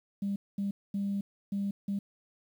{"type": "tone bursts at uneven times", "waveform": "sine", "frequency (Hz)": 199.5, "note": "G3", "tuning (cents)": 31, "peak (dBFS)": -28, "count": 5, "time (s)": [[0.22, 0.36], [0.58, 0.71], [0.94, 1.21], [1.52, 1.71], [1.88, 1.99]], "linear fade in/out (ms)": 5, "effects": ["tanh soft clip ceiling -25 dBFS", "10-bit"]}